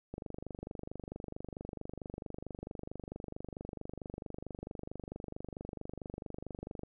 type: click train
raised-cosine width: 2 ms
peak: -28 dBFS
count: 165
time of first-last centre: 0.14-6.834 s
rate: 24.5 Hz
effects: none